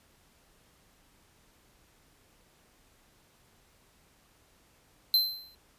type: tone with exponential decay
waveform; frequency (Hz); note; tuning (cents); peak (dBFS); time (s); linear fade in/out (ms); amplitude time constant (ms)
square; 4095; C8; -38; -19; 5.14-5.55; 1; 89
effects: pink hiss -64 dBFS RMS until 5.78 s + resampled to 32000 Hz